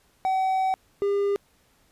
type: tone pair in turn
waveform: triangle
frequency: 759 / 402.1 Hz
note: F#5 / G4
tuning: +44 / +44 cents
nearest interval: major seventh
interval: 1100 cents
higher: first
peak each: -19 dBFS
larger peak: neither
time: 0.25-0.74 / 1.02-1.36 s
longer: first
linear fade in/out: 0 ms
effects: pink hiss -63 dBFS RMS until 1.91 s + resampled to 32000 Hz